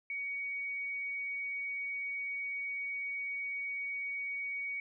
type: tone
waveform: sine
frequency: 2246 Hz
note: C#7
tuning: 22 cents sharp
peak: -35 dBFS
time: 0.1-4.8 s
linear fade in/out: 2 ms
effects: none